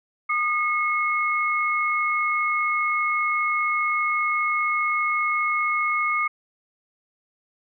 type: tone pair together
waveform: sine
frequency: 1221 / 2176 Hz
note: D#6 / C#7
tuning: -33 / -33 cents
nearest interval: minor seventh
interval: 1000 cents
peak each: -23 dBFS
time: 0.29-6.28 s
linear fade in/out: 10 ms
effects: none